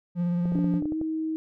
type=tone with vibrato; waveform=triangle; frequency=174.61 Hz; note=F3; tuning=in tune; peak=-21 dBFS; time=0.15-0.82 s; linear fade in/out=50 ms; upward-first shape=sine; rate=18 Hz; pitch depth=22 cents each way
type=clicks; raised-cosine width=2 ms; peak=-23 dBFS; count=10; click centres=0.456 / 0.521 / 0.557 / 0.589 / 0.644 / 0.74 / 0.824 / 0.856 / 0.922 / 1.014 s
type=tone with pitch glide; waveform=sine; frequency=289.2 to 317.2 Hz; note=D4 to D#4; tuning=-27 to +33 cents; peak=-26 dBFS; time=0.55-1.36 s; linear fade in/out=0 ms; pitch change=+160 cents; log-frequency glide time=0.75-0.97 s
effects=none